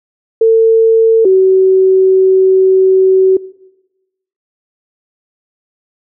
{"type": "tone pair in turn", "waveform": "sine", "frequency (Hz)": [450, 378.4], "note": ["A4", "F#4"], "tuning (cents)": [39, 39], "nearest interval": "minor third", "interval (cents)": 300, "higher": "first", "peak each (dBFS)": -4, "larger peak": "neither", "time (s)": [[0.41, 1.25], [1.25, 3.37]], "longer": "second", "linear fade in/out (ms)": 5, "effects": ["noise-tail reverb RT60 1.0 s tail -21 dB re dry"]}